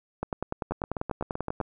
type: two click trains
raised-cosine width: 1 ms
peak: -17 / -15 dBFS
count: 8 / 15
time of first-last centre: 0.71-1.612 / 0.23-1.603 s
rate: 7.76 / 10.2 Hz
effects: none